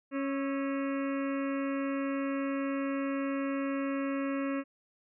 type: harmonic tone with a mistuned harmonic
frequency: 275.1 Hz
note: C#4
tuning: 13 cents flat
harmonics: 1 / 2 / 4 / 5 / 6 / 7 / 8 / 9 / 10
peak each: -31 / -37 / -43 / -45 / -47 / -48 / -49 / -50 / -51 dBFS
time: 0.11-4.64 s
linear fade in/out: 50 ms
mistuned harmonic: 5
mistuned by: -67 cents
effects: none